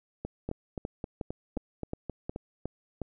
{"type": "two click trains", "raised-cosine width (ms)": 2, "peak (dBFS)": [-21, -20], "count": [9, 8], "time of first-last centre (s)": [[0.25, 2.361], [0.49, 3.017]], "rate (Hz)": [3.79, 2.77], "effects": []}